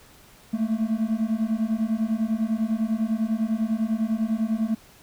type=beating tone pair; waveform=triangle; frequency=216.7 / 226.7 Hz; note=A3 / A#3; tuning=-26 / -48 cents; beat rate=10 Hz; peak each=-23 dBFS; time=0.53-4.75 s; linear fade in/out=10 ms; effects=pink hiss -52 dBFS RMS until 5.02 s